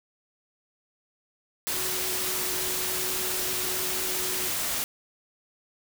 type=tone in noise; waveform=sine; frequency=370 Hz; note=F#4; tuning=in tune; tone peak=-38 dBFS; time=1.74-4.48 s; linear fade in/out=0 ms; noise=white; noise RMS=-29 dBFS; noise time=1.67-4.84 s; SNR=-12 dB; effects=none